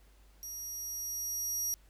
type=tone with level ramp; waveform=25% pulse; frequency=5700 Hz; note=F8; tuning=34 cents sharp; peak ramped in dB=-36 to -26 dBFS; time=0.43-1.74 s; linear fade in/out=0 ms; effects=added 50 Hz sine -58 dBFS peak until 1.89 s + pink hiss -67 dBFS RMS until 1.89 s